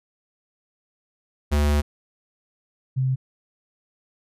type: tone pair in turn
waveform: square / sine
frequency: 73.42 / 130.82 Hz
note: D2 / C3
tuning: 0 / 0 cents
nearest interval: minor seventh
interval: 1000 cents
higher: second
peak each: -18 / -19 dBFS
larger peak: first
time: 1.51-1.82 / 2.96-3.16 s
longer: first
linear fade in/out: 20 ms
effects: resampled to 32000 Hz